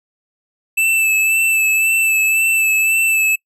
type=tone with vibrato; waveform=square; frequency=2637 Hz; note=E7; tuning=in tune; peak=-13 dBFS; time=0.77-3.36 s; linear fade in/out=10 ms; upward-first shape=sine; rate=1.9 Hz; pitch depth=25 cents each way; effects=noise-tail reverb RT60 0.1 s tail -25 dB re dry